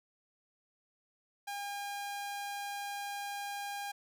sawtooth tone, 808 Hz, G#5, 48 cents flat, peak -34 dBFS, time 1.47-3.92 s, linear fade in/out 10 ms, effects none

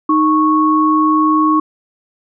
sine tone pair together, 310 / 1104.7 Hz, D#4 / C#6, -6 / -6 cents, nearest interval octave + minor seventh, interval 2200 cents, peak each -12 dBFS, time 0.09-1.6 s, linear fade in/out 5 ms, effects none

